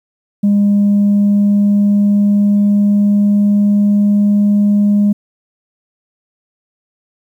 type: tone with pitch glide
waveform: sine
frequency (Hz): 203.3 to 205.1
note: G#3 to G#3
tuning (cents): -37 to -21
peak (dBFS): -6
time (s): 0.43-5.13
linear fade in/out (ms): 10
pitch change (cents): +16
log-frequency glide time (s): 0.81-4.57
effects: tanh soft clip ceiling -6 dBFS + 8-bit